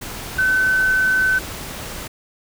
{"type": "tone in noise", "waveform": "sine", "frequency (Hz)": 1521, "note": "F#6", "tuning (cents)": 47, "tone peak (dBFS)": -14, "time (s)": [0.38, 1.39], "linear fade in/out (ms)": 10, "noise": "pink", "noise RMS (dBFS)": -31, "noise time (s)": [0.01, 2.08], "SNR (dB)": 14, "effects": []}